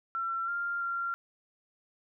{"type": "tone with pitch steps", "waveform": "sine", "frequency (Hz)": [1353, 1395, 1380], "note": ["E6", "F6", "F6"], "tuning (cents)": [45, -2, -21], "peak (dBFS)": -30, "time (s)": [0.15, 1.14], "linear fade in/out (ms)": 0, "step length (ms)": 330, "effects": []}